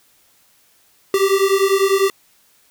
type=beating tone pair; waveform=square; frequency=385.2 / 395.2 Hz; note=G4 / G4; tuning=-30 / +14 cents; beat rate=10 Hz; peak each=-17 dBFS; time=1.14-2.1 s; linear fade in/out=2 ms; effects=white hiss -56 dBFS RMS until 2.7 s